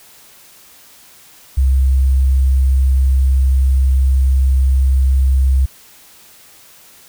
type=tone with sample-and-hold; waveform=sine; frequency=66.2 Hz; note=C2; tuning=21 cents sharp; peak=-9 dBFS; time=1.57-5.66 s; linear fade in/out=10 ms; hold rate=8820 Hz; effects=white hiss -44 dBFS RMS until 7.08 s